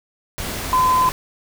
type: tone in noise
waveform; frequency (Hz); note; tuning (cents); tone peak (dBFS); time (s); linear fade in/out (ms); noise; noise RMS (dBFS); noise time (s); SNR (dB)
sine; 1020; C6; -44; -13; 0.73-1.09; 0; pink; -27; 0.38-1.12; +11
effects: none